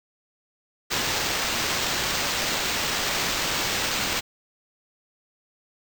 white noise with sample-and-hold, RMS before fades -26 dBFS, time 0.9-4.21 s, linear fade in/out 20 ms, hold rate 11025 Hz, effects none

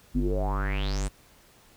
square tone with low-pass filter sweep, 49 Hz, G1, in tune, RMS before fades -27 dBFS, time 0.14-1.09 s, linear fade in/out 20 ms, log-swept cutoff 220 to 9300 Hz, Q 7.9, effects pink hiss -57 dBFS RMS until 1.76 s

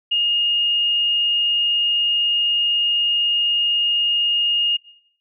sine tone, 2846 Hz, F7, 32 cents sharp, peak -16 dBFS, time 0.11-4.77 s, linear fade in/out 10 ms, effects noise-tail reverb RT60 0.7 s tail -19 dB re dry

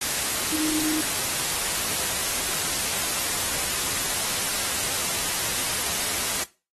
sine tone in noise, 310 Hz, D#4, 6 cents flat, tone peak -26 dBFS, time 0.52-1.01 s, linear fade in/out 5 ms, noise white, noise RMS -26 dBFS, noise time 0.01-6.44 s, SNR -3 dB, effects noise-tail reverb RT60 0.3 s tail -19 dB re dry + AAC 32 kbps

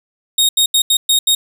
sawtooth tone bursts at uneven times, 3729 Hz, A#7, in tune, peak -7 dBFS, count 6, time 0.38-0.49 / 0.57-0.66 / 0.74-0.82 / 0.9-0.97 / 1.09-1.19 / 1.27-1.35 s, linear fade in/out 5 ms, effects none

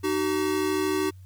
square tone pair together, 307.1 / 380 Hz, D#4 / F#4, -23 / +46 cents, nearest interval major third, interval 369 cents, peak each -28 / -26 dBFS, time 0.03-1.11 s, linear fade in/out 20 ms, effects added 93 Hz sine -43 dBFS peak until 1.25 s + white hiss -66 dBFS RMS until 1.25 s

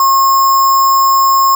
sine tone with sample-and-hold, 1081 Hz, C#6, 44 cents flat, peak -6 dBFS, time 0-1.55 s, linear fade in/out 2 ms, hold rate 6300 Hz, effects none

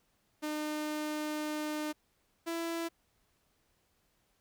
sawtooth tone pair in turn, 303.4 / 333.6 Hz, D#4 / E4, -44 / +21 cents, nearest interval major second, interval 165 cents, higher second, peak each -30 / -30 dBFS, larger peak neither, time 0.42-1.93 / 2.46-2.89 s, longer first, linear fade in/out 20 ms, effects pink hiss -74 dBFS RMS until 4.4 s

